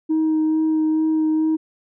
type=tone with vibrato; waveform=sine; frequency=314.2 Hz; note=D#4; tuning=17 cents sharp; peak=-14 dBFS; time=0.09-1.57 s; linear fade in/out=20 ms; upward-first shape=sine; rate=2.3 Hz; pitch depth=11 cents each way; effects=tanh soft clip ceiling -14 dBFS